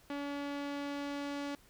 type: tone with low-pass filter sweep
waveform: sawtooth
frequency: 284.8 Hz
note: C#4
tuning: 47 cents sharp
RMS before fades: -39 dBFS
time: 0.1-1.55 s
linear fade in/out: 2 ms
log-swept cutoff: 3400 to 5600 Hz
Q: 0.8
effects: pink hiss -63 dBFS RMS until 1.69 s